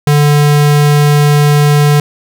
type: tone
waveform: square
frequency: 146.83 Hz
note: D3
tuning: in tune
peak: -6 dBFS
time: 0.07-2 s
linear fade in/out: 2 ms
effects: none